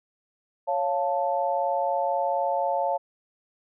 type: chord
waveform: sine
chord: Db augmented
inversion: none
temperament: equal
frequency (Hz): 554.4 / 698.5 / 880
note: Db5 / F5 / A5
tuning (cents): 0 / 0 / 0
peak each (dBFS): -27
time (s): 0.67-2.98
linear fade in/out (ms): 20
effects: none